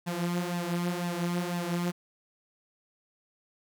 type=tone with flanger; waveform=sawtooth; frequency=174.61 Hz; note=F3; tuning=in tune; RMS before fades=-31 dBFS; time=0.06-1.92 s; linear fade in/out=20 ms; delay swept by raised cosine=1.1 to 6.7 ms; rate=2 Hz; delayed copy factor=+0.65; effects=none